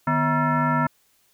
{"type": "tone with frequency modulation", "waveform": "sine", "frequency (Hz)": 551, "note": "C#5", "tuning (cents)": -11, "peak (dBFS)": -18, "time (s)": [0.07, 0.87], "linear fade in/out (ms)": 5, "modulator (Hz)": 399, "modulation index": 2.6, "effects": ["white hiss -63 dBFS RMS until 1.33 s"]}